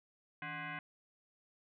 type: tone with frequency modulation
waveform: sine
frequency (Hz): 287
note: D4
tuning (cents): -40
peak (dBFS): -40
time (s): 0.42-0.79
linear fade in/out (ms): 2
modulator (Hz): 448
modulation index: 4.9
effects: none